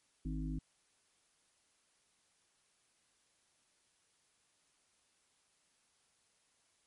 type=harmonic tone; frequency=52.2 Hz; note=G#1; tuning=10 cents sharp; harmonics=1 / 3 / 5 / 6; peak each=-39 / -42 / -42 / -48 dBFS; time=0.25-0.59 s; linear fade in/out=5 ms; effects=white hiss -74 dBFS RMS until 6.86 s + MP3 48 kbps